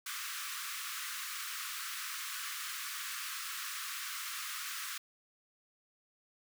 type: high-pass noise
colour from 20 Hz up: pink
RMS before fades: -41 dBFS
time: 0.06-4.98 s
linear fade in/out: 5 ms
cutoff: 1100 Hz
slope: 96 dB/octave
effects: none